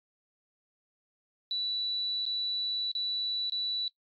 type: tone with dropouts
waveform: sine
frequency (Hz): 3951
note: B7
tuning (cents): 0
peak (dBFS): -29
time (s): 1.51-3.88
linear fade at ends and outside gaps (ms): 1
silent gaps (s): 2.254-2.263 / 2.916-2.951 / 3.498-3.521
effects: noise-tail reverb RT60 0.1 s tail -21 dB re dry + AAC 48 kbps